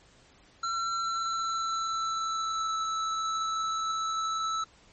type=tone with pitch glide; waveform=square; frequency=1354 to 1313.2 Hz; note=E6 to E6; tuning=+46 to -7 cents; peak=-29 dBFS; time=0.63-4.64 s; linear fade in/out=5 ms; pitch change=-53 cents; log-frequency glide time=0.76-2.81 s; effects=pink hiss -59 dBFS RMS until 4.92 s + MP3 32 kbps